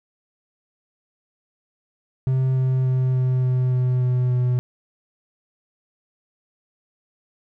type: tone with pitch steps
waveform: triangle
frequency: 130.81 / 129.91 / 129.01 / 128.12 / 127.23 / 126.35 / 125.48 / 124.61 Hz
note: C3 / C3 / C3 / C3 / C3 / B2 / B2 / B2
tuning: 0 / -12 / -24 / -36 / -48 / +40 / +28 / +16 cents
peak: -15 dBFS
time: 2.27-4.59 s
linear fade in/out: 0 ms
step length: 290 ms
effects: none